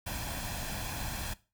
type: noise with comb filter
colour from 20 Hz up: pink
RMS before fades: -37 dBFS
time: 0.06-1.34 s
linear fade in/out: 10 ms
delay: 1.2 ms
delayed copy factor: +0.6
effects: noise-tail reverb RT60 0.3 s tail -18 dB re dry